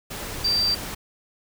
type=tone in noise; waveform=sine; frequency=4683 Hz; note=D8; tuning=6 cents flat; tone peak=-19 dBFS; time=0.44-0.75 s; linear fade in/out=10 ms; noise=pink; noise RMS=-33 dBFS; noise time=0.1-0.95 s; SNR=+11 dB; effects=none